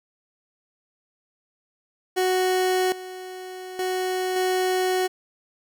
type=tone with level steps; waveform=30% pulse; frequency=370 Hz; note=F#4; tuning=in tune; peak=-17 / -32 / -21 / -18 dBFS; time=2.16-5.08 s; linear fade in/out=20 ms; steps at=2.92 / 3.79 / 4.36 s; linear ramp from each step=2 ms; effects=none